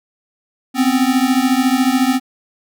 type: beating tone pair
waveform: square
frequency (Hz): 252 / 266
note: B3 / C4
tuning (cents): +35 / +29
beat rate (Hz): 14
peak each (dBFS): -16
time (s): 0.74-2.2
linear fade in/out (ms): 50
effects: none